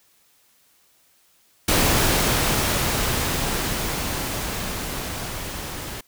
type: noise with level ramp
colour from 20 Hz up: pink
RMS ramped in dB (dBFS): -18 to -33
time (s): 1.68-6.01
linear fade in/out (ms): 5
effects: white hiss -60 dBFS RMS until 6.07 s